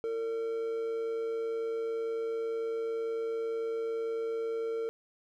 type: tone with amplitude modulation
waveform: triangle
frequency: 454.5 Hz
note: A#4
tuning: 44 cents flat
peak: -27 dBFS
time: 0.04-4.89 s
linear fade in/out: 0 ms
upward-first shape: sine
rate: 120 Hz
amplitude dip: 40%
effects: none